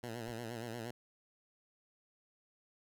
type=tone with vibrato; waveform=10% pulse; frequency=116.5 Hz; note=A#2; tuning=1 cent flat; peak=-33 dBFS; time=0.03-0.91 s; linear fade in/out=5 ms; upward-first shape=sine; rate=8.5 Hz; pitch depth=83 cents each way
type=noise with exponential decay; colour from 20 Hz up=brown; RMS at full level=-46 dBFS; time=0.28-0.38 s; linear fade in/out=0 ms; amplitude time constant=20 ms
effects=none